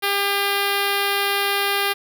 5% pulse tone with notch filter, 400.6 Hz, G4, 38 cents sharp, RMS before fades -21 dBFS, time 0.02-1.94 s, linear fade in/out 20 ms, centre 6300 Hz, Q 1.2, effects 8-bit

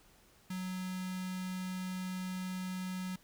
square tone with notch filter, 185 Hz, F#3, in tune, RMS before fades -39 dBFS, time 0.5-3.16 s, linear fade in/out 5 ms, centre 500 Hz, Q 0.62, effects pink hiss -64 dBFS RMS until 3.23 s

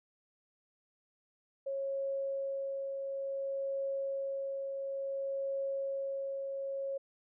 sine tone with tremolo, 547 Hz, C#5, 23 cents flat, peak -32 dBFS, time 1.66-6.98 s, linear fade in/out 10 ms, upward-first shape triangle, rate 0.57 Hz, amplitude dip 35%, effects none

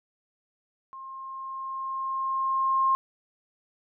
sine tone with level ramp, 1065 Hz, C6, 30 cents sharp, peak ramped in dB -39 to -19 dBFS, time 0.93-2.95 s, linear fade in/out 0 ms, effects none

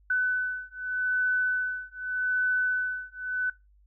sine beating tone pair, 1502 / 1502.83 Hz, F#6 / F#6, +26 / +27 cents, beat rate 0.83 Hz, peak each -28 dBFS, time 0.1-3.5 s, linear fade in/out 5 ms, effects noise-tail reverb RT60 0.2 s tail -20 dB re dry + added 50 Hz sine -57 dBFS peak until 3.86 s

